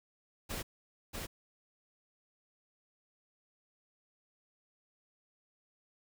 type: noise with echo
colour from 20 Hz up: pink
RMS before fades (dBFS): -39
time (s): 0.49-0.63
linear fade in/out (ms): 20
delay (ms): 640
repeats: 1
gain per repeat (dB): -2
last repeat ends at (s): 1.27
effects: none